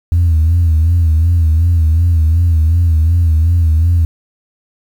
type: tone with vibrato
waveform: sine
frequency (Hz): 82.41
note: E2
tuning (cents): 0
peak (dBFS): -6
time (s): 0.12-4.05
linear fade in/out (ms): 0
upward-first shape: sine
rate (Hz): 2.7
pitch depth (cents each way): 87
effects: tanh soft clip ceiling -5 dBFS + 7-bit